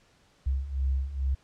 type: beating tone pair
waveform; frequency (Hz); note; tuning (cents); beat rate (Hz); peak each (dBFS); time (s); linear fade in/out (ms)
sine; 65.41 / 67.71; C2 / C#2; 0 / -40; 2.3; -31 / -27; 0.46-1.35; 10
effects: pink hiss -63 dBFS RMS until 1.43 s + low-pass 7000 Hz 12 dB/octave